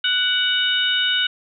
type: harmonic tone with a mistuned harmonic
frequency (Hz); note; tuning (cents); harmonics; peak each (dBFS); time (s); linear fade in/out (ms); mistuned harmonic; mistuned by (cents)
740; F#5; 0; 2 / 3 / 4 / 5; -22 / -30 / -20 / -23; 0.04-1.27; 5; 3; +37
effects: none